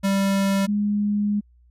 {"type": "tone pair in turn", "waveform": ["square", "sine"], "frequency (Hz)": [196, 206.5], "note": ["G3", "G#3"], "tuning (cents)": [0, -10], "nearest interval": "minor second", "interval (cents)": 90, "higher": "second", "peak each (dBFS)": -19, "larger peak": "neither", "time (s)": [[0.03, 0.67], [0.67, 1.41]], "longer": "second", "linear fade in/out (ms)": 20, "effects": ["added 60 Hz sine -52 dBFS peak until 1.7 s", "resampled to 32000 Hz"]}